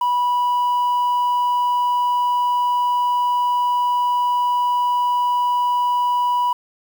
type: tone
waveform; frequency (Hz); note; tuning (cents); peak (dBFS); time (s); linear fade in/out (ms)
sine; 980; B5; -14; -13; 0.01-6.53; 5
effects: tanh soft clip ceiling -15 dBFS + 7-bit